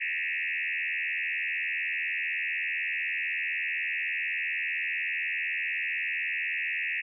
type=tone with frequency modulation; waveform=sine; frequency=2244 Hz; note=C#7; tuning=21 cents sharp; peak=-28 dBFS; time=0-7.02 s; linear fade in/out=20 ms; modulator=84.1 Hz; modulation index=5.4; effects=none